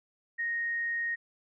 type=tone; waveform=sine; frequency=1864.7 Hz; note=A#6; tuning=in tune; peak=-29 dBFS; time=0.38-1.16 s; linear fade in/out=20 ms; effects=none